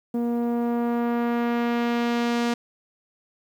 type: tone with low-pass filter sweep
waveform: sawtooth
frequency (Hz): 237.1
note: A#3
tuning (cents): +30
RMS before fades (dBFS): -24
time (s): 0.14-2.54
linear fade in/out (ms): 5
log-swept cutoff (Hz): 480 to 6300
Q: 0.78
effects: 9-bit